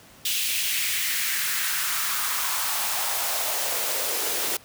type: noise with high-pass filter sweep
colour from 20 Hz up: white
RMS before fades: -26 dBFS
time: 0.25-4.57 s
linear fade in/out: 5 ms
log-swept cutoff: 3000 to 370 Hz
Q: 2.4
effects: pink hiss -50 dBFS RMS until 4.64 s + high-pass 80 Hz 12 dB/octave